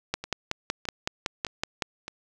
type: two click trains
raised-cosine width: 0.2 ms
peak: -9 / -19 dBFS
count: 10 / 4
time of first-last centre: 0.14-1.822 / 0.24-2.08 s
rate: 5.35 / 1.63 Hz
effects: none